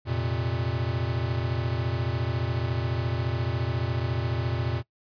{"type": "chord", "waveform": "square", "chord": "F suspended fourth", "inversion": "none", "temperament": "equal", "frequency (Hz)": [87.31, 116.54, 130.81], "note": ["F2", "Bb2", "C3"], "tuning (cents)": [0, 0, 0], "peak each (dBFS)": [-32, -29, -33], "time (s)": [0.05, 4.83], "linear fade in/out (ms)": 50, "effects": ["noise-tail reverb RT60 0.1 s tail -21 dB re dry", "resampled to 11025 Hz"]}